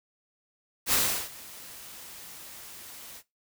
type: noise with ADSR envelope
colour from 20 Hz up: white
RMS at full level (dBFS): -23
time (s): 0.86-3.23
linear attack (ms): 65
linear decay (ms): 360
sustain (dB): -22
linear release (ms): 59
effects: noise-tail reverb RT60 0.2 s tail -19 dB re dry